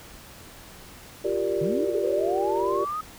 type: chord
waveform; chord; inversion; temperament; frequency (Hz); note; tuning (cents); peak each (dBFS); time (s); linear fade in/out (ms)
sine; G minor seventh; third; equal; 349.2 / 392 / 466.2 / 587.3; F4 / G4 / Bb4 / D5; 0 / 0 / 0 / 0; -30 / -26 / -31 / -29; 1.24-2.85; 10
type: linear sweep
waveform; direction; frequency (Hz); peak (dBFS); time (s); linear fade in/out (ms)
sine; up; 138.59 to 1276; -27; 1.61-3.01; 5
effects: pink hiss -46 dBFS RMS until 3.18 s